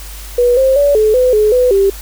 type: tone with pitch steps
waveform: sine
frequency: 487 / 529 / 572 / 431.1 / 505 / 424.8 / 499.7 / 393.1 Hz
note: B4 / C5 / D5 / A4 / B4 / G#4 / B4 / G4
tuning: -24 / +19 / -46 / -35 / +39 / +39 / +20 / +5 cents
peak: -7 dBFS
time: 0.38-1.9 s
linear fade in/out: 5 ms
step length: 190 ms
effects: added 50 Hz sine -28 dBFS peak until 2.01 s + white hiss -33 dBFS RMS until 2.01 s